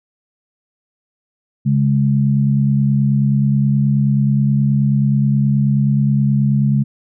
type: tone pair together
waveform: sine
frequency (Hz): 138.59 / 208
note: C#3 / G#3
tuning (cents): 0 / +3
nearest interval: perfect fifth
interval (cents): 703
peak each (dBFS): -13 / -16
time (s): 1.65-6.84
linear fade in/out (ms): 20
effects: none